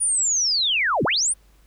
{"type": "linear two-way sweep", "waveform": "sine", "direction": "down then up", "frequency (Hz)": [9690, 95.8, 9690], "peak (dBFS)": -18, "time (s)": [0, 1.34], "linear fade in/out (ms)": 20, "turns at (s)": 1.04, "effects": ["added 50 Hz sine -52 dBFS peak until 1.66 s", "pink hiss -61 dBFS RMS until 1.66 s"]}